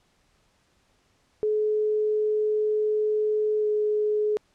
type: tone with pitch glide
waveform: sine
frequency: 426.7 to 423 Hz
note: G#4 to G#4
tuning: +47 to +32 cents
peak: -21 dBFS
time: 1.43-4.37 s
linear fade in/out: 0 ms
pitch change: -15 cents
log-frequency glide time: 3.6-3.65 s
effects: pink hiss -66 dBFS RMS until 4.54 s + low-pass 8000 Hz 12 dB/octave